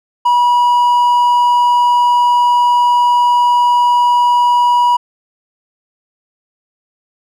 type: tone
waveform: triangle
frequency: 970 Hz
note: B5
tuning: 31 cents flat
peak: -6 dBFS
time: 0.25-4.97 s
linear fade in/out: 10 ms
effects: none